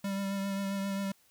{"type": "tone with vibrato", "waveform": "square", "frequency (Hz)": 196.7, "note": "G3", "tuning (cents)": 6, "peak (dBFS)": -32, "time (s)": [0.04, 1.12], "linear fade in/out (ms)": 5, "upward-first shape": "triangle", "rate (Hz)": 7.5, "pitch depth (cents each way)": 24, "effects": ["white hiss -66 dBFS RMS until 1.3 s"]}